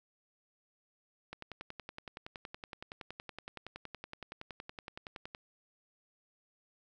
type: click train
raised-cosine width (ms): 0.3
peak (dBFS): -27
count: 44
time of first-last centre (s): 1.33-5.349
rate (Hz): 10.7
effects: none